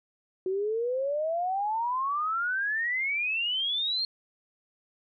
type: exponential sweep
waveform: sine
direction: up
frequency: 367.2 to 4278 Hz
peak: -26 dBFS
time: 0.46-4.05 s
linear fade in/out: 2 ms
effects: none